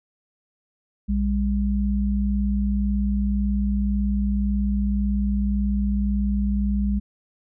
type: tone pair together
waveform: sine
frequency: 60.03 / 201.9 Hz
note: B1 / G#3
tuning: -48 / -49 cents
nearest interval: octave + major sixth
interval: 2099 cents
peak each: -22 / -22 dBFS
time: 1.08-7 s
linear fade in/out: 20 ms
effects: none